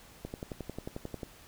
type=click train; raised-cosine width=2 ms; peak=-24 dBFS; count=12; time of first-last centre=0.25-1.232 s; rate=11.2 Hz; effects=pink hiss -55 dBFS RMS until 1.47 s